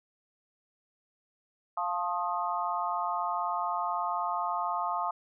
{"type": "chord", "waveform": "sine", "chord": "F dominant seventh", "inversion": "none", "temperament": "equal with one note detuned", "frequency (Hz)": [698.5, 880, 1068.5, 1244.5], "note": ["F5", "A5", "C6", "Eb6"], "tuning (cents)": [0, 0, 36, 0], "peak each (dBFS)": -34, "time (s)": [1.77, 5.11], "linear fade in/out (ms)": 5, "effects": []}